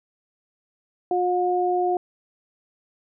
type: tone pair together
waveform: sine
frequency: 358.9 / 719 Hz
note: F4 / F#5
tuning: +47 / -50 cents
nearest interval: octave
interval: 1203 cents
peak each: -22 dBFS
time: 1.11-1.97 s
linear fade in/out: 2 ms
effects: none